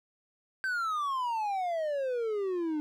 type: exponential sweep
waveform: triangle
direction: down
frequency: 1568 to 296.3 Hz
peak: -27 dBFS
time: 0.64-2.8 s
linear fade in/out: 0 ms
effects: none